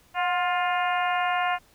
harmonic tone with a mistuned harmonic, 352.2 Hz, F4, 15 cents sharp, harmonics 2 / 3 / 4 / 5 / 6 / 7 / 8, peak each -25 / -29 / -31 / -33 / -35 / -36 / -37 dBFS, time 0.14-1.59 s, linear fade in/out 50 ms, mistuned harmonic 2, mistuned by +41 cents, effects pink hiss -59 dBFS RMS until 1.74 s

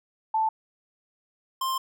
sine / square tone pair in turn, 880 / 1051.6 Hz, A5 / C6, 0 / +8 cents, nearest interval minor third, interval 308 cents, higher second, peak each -21 / -26 dBFS, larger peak first, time 0.34-0.49 / 1.61-1.78 s, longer second, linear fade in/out 5 ms, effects none

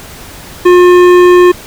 sine tone with hard clipping, 357.3 Hz, F4, 40 cents sharp, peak -3 dBFS, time 0.65-1.52 s, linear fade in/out 10 ms, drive 13 dB, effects pink hiss -30 dBFS RMS until 1.66 s

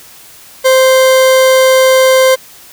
40% pulse tone, 522 Hz, C5, 4 cents flat, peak -4 dBFS, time 0.64-2.36 s, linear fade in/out 20 ms, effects white hiss -37 dBFS RMS until 2.72 s

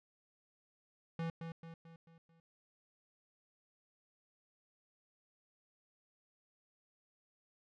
square tone with echo, 165.2 Hz, E3, 4 cents sharp, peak -37 dBFS, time 1.19-1.3 s, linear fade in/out 2 ms, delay 220 ms, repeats 5, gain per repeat -6 dB, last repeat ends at 2.4 s, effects low-pass 3000 Hz 12 dB/octave

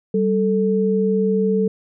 sine tone pair together, 193.91 / 440 Hz, G3 / A4, -19 / 0 cents, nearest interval octave + major second, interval 1419 cents, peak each -18 dBFS, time 0.14-1.68 s, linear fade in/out 5 ms, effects none

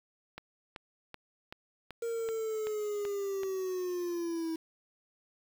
click train, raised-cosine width 0.3 ms, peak -26 dBFS, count 9, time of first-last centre 0.38-3.433 s, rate 2.62 Hz
triangle linear sweep, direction down, 466.5 to 321.8 Hz, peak -30 dBFS, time 2.02-4.56 s, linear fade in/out 5 ms
effects 8-bit

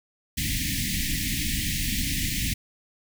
pink band-stop noise, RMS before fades -27 dBFS, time 0.37-2.54 s, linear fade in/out 10 ms, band 310 to 1800 Hz, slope 96 dB/octave, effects none

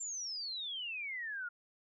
sine exponential sweep, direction down, 7410 to 1396.9 Hz, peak -38 dBFS, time 0-1.49 s, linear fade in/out 10 ms, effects none

